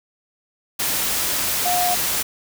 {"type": "tone in noise", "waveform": "sine", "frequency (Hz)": 715, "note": "F5", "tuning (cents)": 41, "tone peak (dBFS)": -19, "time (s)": [1.65, 1.95], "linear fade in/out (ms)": 10, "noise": "white", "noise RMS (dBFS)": -22, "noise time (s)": [0.79, 2.23], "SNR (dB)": 0, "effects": []}